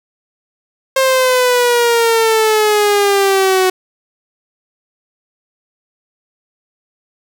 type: exponential sweep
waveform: sawtooth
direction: down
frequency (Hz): 533 to 370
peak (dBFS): -6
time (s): 0.96-3.7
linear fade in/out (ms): 5
effects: none